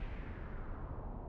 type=noise with low-pass filter sweep; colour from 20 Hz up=brown; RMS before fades=-43 dBFS; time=0-1.28 s; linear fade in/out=2 ms; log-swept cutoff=2600 to 790 Hz; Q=2.1; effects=none